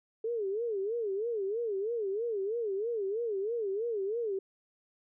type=tone with vibrato; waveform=sine; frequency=427.8 Hz; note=A4; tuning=49 cents flat; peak=-30 dBFS; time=0.24-4.39 s; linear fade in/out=5 ms; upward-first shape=sine; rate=3.1 Hz; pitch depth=190 cents each way; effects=none